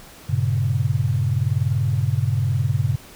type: chord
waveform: sine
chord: G diminished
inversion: none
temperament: equal with one note detuned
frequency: 98 / 117.49 / 138.59 Hz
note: G2 / Bb2 / Db3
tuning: 0 / +14 / 0 cents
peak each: -22 dBFS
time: 0.29-2.96 s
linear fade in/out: 10 ms
effects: pink hiss -44 dBFS RMS until 3.15 s